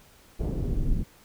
brown noise with low-pass filter sweep, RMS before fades -26 dBFS, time 0.39-1.04 s, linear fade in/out 20 ms, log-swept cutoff 530 to 220 Hz, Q 1.3, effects pink hiss -56 dBFS RMS until 1.24 s

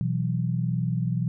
sine chord, B suspended fourth, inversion none, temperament just, 123.47 / 164.63 / 185.21 Hz, B2 / E3 / F#3, 0 / -2 / +2 cents, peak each -26 / -27 / -31 dBFS, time 0.01-1.28 s, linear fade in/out 0 ms, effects none

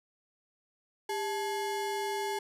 square ring-modulated tone, 635 Hz, D#5, 35 cents sharp, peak -29 dBFS, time 1.09-2.39 s, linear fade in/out 5 ms, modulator 234 Hz, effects resampled to 32000 Hz

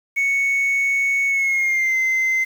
sine tone with pitch glide, 2217 to 2069 Hz, C#7 to C7, 0 to -20 cents, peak -14 dBFS, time 0.16-2.45 s, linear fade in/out 20 ms, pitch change -120 cents, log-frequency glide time 1.27-1.96 s, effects tanh soft clip ceiling -15 dBFS + 7-bit

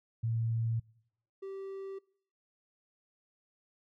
sine / triangle tone pair in turn, 114.2 / 388.6 Hz, A#2 / G4, -35 / -15 cents, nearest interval octave + major sixth, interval 2120 cents, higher second, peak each -29 / -37 dBFS, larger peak first, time 0.23-0.8 / 1.42-1.99 s, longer neither, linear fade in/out 10 ms, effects noise-tail reverb RT60 0.7 s tail -24 dB re dry

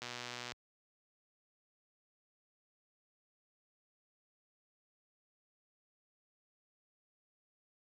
click train, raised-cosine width 0.2 ms, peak -25 dBFS, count 62, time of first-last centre 0.02-0.52 s, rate 122 Hz, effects high-pass 60 Hz 12 dB/octave

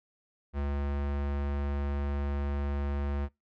square tone, 71 Hz, C#2, 42 cents sharp, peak -30 dBFS, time 0.53-3.29 s, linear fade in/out 50 ms, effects noise-tail reverb RT60 0.2 s tail -23 dB re dry + low-pass 2000 Hz 12 dB/octave

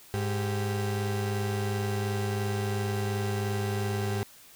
35% pulse tone pair together, 103.71 / 392 Hz, G#2 / G4, -2 / 0 cents, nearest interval octave + major seventh, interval 2302 cents, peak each -27 / -32 dBFS, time 0.14-4.23 s, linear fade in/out 0 ms, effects white hiss -53 dBFS RMS until 4.55 s

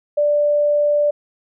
sine tone, 588 Hz, D5, 2 cents sharp, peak -13 dBFS, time 0.17-1.11 s, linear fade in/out 10 ms, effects none

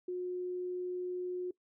sine tone, 361.3 Hz, F#4, 41 cents flat, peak -34 dBFS, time 0.08-1.51 s, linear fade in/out 5 ms, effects noise-tail reverb RT60 0.1 s tail -20 dB re dry

